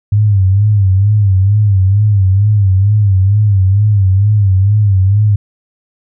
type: tone with vibrato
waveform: sine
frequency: 100 Hz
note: G2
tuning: 35 cents sharp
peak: -6 dBFS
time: 0.12-5.36 s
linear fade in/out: 5 ms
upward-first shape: sine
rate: 2.2 Hz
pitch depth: 110 cents each way
effects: none